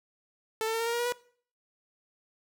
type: tone with pitch steps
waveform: sawtooth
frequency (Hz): 441 / 447.4 / 453.9 / 460.5 / 467.2 / 474 / 480.9 / 487.9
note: A4 / A4 / A#4 / A#4 / A#4 / A#4 / B4 / B4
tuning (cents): +4 / +29 / -46 / -21 / +4 / +29 / -46 / -21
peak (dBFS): -24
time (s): 0.61-1.122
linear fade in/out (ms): 0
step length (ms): 64
effects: noise-tail reverb RT60 0.5 s tail -21 dB re dry